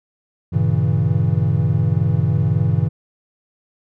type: chord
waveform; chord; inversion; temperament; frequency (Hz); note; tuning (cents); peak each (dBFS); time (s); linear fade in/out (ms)
triangle; G diminished seventh; none; equal with one note detuned; 98 / 116.54 / 138.59 / 161.98; G2 / Bb2 / Db3 / Fb3; 0 / 0 / 0 / -30; -18; 0.52-2.89; 20
effects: none